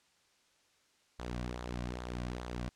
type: tone with flanger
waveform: sawtooth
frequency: 60.8 Hz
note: B1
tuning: 26 cents flat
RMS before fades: -40 dBFS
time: 1.19-2.69 s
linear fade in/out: 0 ms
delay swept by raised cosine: 0.36 to 2.36 ms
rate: 2.4 Hz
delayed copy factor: -0.55
effects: white hiss -70 dBFS RMS until 2.75 s + low-pass 7000 Hz 12 dB/octave